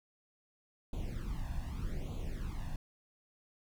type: noise with flanger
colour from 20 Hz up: brown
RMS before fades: -38 dBFS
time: 0.93-2.76 s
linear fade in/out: 2 ms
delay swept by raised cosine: 0.28 to 1.16 ms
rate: 0.83 Hz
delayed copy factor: +0.85
effects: none